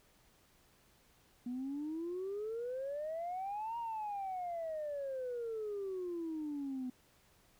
sine exponential two-way sweep, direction up then down, 239.9 to 946 to 249 Hz, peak -36 dBFS, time 1.46-6.9 s, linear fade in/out 5 ms, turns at 3.78 s, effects tanh soft clip ceiling -34 dBFS + pink hiss -68 dBFS RMS until 7.59 s

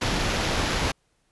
pink noise with sample-and-hold, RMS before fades -25 dBFS, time 0.01-0.92 s, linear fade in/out 10 ms, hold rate 8820 Hz, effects pink hiss -69 dBFS RMS until 1.31 s + resampled to 24000 Hz

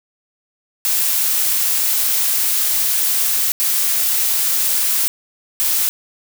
blue noise bursts at uneven times, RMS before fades -17 dBFS, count 3, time 0.85-3.52 / 3.6-5.08 / 5.6-5.89 s, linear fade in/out 0 ms, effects none

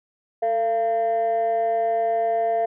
sine tone pair together, 448 / 684 Hz, A4 / F5, +31 / -36 cents, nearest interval perfect fifth, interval 733 cents, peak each -24 / -18 dBFS, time 0.42-2.66 s, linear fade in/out 10 ms, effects tanh soft clip ceiling -16 dBFS

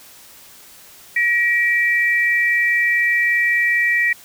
sine tone pair together, 1908 / 2333 Hz, A#6 / D7, +40 / -12 cents, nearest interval minor third, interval 348 cents, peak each -15 / -20 dBFS, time 1.16-4.13 s, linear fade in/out 5 ms, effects white hiss -44 dBFS RMS until 4.24 s

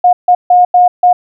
sine tone bursts at uneven times, 718 Hz, F5, 48 cents sharp, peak -3 dBFS, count 5, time 0.04-0.13 / 0.28-0.35 / 0.5-0.65 / 0.74-0.88 / 1.03-1.13 s, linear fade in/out 5 ms, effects none

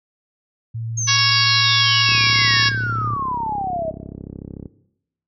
sine tone, 113.7 Hz, A#2, 43 cents flat, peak -24 dBFS, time 0.74-3.15 s, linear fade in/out 10 ms
sine exponential sweep, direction down, 6530 to 622.3 Hz, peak -21 dBFS, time 0.97-3.91 s, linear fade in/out 10 ms
harmonic tone, 554.4 Hz, C#5, in tune, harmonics 2 / 3 / 4 / 5 / 6 / 7 / 8 / 9 / 10, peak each -23 / -23 / -23 / -23 / -23 / -23 / -23 / -23 / -23 dBFS, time 1.07-2.7 s, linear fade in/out 20 ms
click train, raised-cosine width 3 ms, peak -19 dBFS, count 87, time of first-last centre 2.09-4.657 s, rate 33.5 Hz
effects noise-tail reverb RT60 0.8 s tail -17 dB re dry + high-pass 60 Hz 12 dB/octave

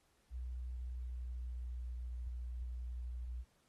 sine tone with pitch glide, 61.74 to 60.71 Hz, B1 to B1, 0 to -29 cents, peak -40 dBFS, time 0.3-3.45 s, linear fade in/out 50 ms, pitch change -29 cents, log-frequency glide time 0.66-1.93 s, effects pink hiss -75 dBFS RMS until 3.68 s + AAC 32 kbps

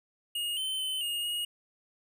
square tone with pitch steps, 2860 / 3074 / 3050 / 2851 / 2877 Hz, F7 / G7 / G7 / F7 / F#7, +41 / -35 / -48 / +35 / -49 cents, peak -31 dBFS, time 0.35-1.45 s, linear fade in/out 5 ms, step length 220 ms, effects none

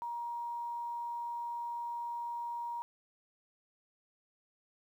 sine tone with quantisation, 946 Hz, A#5, 25 cents sharp, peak -36 dBFS, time 0.02-2.82 s, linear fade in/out 0 ms, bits 11, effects none

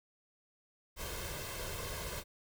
pink noise with comb filter, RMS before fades -41 dBFS, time 0.96-2.24 s, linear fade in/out 50 ms, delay 1.9 ms, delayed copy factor +0.65, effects none

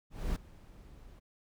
brown noise with ADSR envelope, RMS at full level -32 dBFS, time 0.1-1.2 s, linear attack 260 ms, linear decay 4 ms, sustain -21 dB, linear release 17 ms, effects none

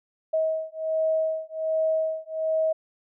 sine beating tone pair, 636 / 637.3 Hz, D#5 / D#5, +38 / +41 cents, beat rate 1.3 Hz, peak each -26 dBFS, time 0.33-2.73 s, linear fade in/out 10 ms, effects none

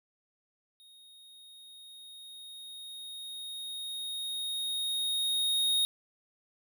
square tone with level ramp, 3729 Hz, A#7, in tune, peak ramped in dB -55 to -25 dBFS, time 0.8-5.85 s, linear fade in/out 0 ms, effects none

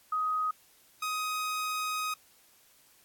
sine / sawtooth tone pair in turn, 1255 / 1255 Hz, D#6 / D#6, +15 / +15 cents, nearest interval unison, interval 0 cents, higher neither, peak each -27 dBFS, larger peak neither, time 0.12-0.51 / 1.02-2.14 s, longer second, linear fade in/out 5 ms, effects white hiss -62 dBFS RMS until 3.04 s + AAC 64 kbps

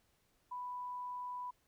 sine tone, 990 Hz, B5, 4 cents sharp, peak -40 dBFS, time 0.51-1.51 s, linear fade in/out 10 ms, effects pink hiss -75 dBFS RMS until 1.67 s

